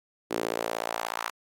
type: tone with high-pass filter sweep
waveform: sawtooth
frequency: 56.7 Hz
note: A#1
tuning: 47 cents flat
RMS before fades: -32 dBFS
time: 0.3-1.31 s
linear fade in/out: 20 ms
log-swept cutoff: 350 to 1100 Hz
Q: 1.9
effects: AAC 64 kbps